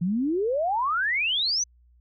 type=exponential sweep; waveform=sine; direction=up; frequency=164.81 to 6210 Hz; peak=-22 dBFS; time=0.01-1.64 s; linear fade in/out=10 ms; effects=added 60 Hz sine -55 dBFS peak until 2 s